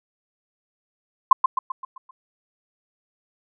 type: tone with echo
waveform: sine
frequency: 1046.5 Hz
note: C6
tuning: in tune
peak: -6 dBFS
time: 1.31-1.33 s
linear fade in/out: 5 ms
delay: 130 ms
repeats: 6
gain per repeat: -6 dB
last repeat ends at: 2.11 s
effects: none